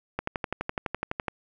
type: click train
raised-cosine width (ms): 0.5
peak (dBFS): -13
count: 14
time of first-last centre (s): 0.19-1.282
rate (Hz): 11.9
effects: none